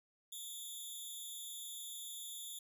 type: tone with amplitude modulation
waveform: 10% pulse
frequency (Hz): 3520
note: A7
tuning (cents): 0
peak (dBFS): -33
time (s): 0.32-2.59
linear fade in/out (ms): 5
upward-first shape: sine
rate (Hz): 227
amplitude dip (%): 95
effects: none

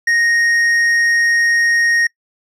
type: tone with tanh clipping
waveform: triangle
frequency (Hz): 1864.7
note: A#6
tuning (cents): 0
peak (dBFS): -13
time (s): 0.07-2.07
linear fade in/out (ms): 5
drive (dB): 11
effects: noise-tail reverb RT60 0.1 s tail -23 dB re dry

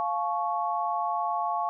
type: chord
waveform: sine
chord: F augmented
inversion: none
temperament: equal with one note detuned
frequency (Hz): 698.5 / 860.9 / 1108.7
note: F5 / A5 / C#6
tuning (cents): 0 / -38 / 0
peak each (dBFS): -30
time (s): 0-1.69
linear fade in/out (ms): 0
effects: none

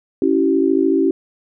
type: chord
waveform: sine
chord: C# diminished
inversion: none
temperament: equal with one note detuned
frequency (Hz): 277.2 / 329.6 / 383.9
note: C#4 / E4 / G4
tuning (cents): 0 / 0 / -36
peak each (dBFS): -17 / -17 / -17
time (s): 0.22-1.11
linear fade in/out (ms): 2
effects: none

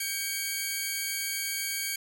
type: tone pair together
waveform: 10% pulse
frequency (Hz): 1594 / 2254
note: G6 / C#7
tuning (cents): +28 / +28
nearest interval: tritone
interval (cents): 600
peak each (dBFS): -28 / -22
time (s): 0-1.96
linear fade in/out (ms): 5
effects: none

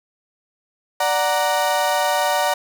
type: chord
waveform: 35% pulse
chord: D augmented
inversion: none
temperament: equal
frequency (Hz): 587.3 / 740 / 932.3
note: D5 / F#5 / A#5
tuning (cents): 0 / 0 / 0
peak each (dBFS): -20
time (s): 1-2.54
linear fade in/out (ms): 5
effects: none

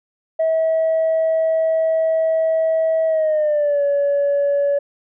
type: tone with pitch glide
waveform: sine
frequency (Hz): 645 to 568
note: E5 to C#5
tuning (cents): -38 to +42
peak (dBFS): -13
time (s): 0.39-4.79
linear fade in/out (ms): 10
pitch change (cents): -220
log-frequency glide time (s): 3.07-3.83
effects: tanh soft clip ceiling -12 dBFS

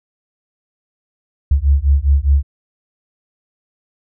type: beating tone pair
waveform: sine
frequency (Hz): 67.8 / 72.7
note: C#2 / D2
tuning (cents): -38 / -17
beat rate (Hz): 4.9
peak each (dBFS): -13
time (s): 1.51-2.43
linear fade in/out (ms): 5
effects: none

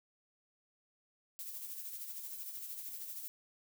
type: noise with tremolo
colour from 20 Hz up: violet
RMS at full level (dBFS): -43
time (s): 1.39-3.28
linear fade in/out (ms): 0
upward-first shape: sine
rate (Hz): 13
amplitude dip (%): 45
effects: none

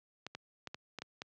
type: clicks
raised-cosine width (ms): 0.2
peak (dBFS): -24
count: 7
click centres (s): 0.266 / 0.35 / 0.673 / 0.745 / 0.987 / 1.02 / 1.219
effects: high-pass 100 Hz 12 dB/octave + low-pass 6000 Hz 12 dB/octave

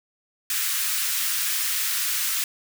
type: high-pass noise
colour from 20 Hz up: white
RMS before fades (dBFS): -25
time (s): 0.5-2.44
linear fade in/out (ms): 2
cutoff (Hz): 1300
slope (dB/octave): 24
effects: none

